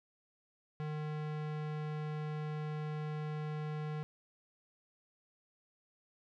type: tone with low-pass filter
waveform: square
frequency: 152.3 Hz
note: D#3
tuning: 37 cents flat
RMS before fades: -39 dBFS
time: 0.8-4.03 s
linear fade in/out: 0 ms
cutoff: 2700 Hz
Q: 0.64
effects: none